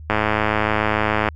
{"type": "click train", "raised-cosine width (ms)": 0.5, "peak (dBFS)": -3, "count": 128, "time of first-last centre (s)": [0.1, 1.287], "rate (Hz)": 107, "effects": ["added 77 Hz sine -34 dBFS peak until 1.35 s"]}